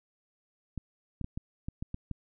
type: clicks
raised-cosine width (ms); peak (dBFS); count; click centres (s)
5; -23; 8; 0.777 / 1.213 / 1.244 / 1.375 / 1.685 / 1.825 / 1.944 / 2.113
effects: none